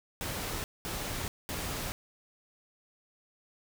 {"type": "noise bursts", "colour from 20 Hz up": "pink", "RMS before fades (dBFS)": -36, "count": 3, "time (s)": [0.21, 1.92], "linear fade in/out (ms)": 0, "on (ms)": 430, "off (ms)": 210, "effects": []}